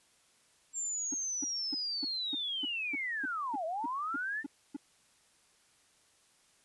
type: linear two-way sweep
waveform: sine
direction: down then up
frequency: 7459 to 622.3 to 1828 Hz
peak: -33 dBFS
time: 0.73-4.44 s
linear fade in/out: 50 ms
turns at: 3.65 s
type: tone bursts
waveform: triangle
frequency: 285 Hz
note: C#4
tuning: 48 cents sharp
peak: -33 dBFS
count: 13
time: 1.12-4.766 s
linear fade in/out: 5 ms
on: 22 ms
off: 280 ms
effects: white hiss -67 dBFS RMS until 6.64 s + resampled to 24000 Hz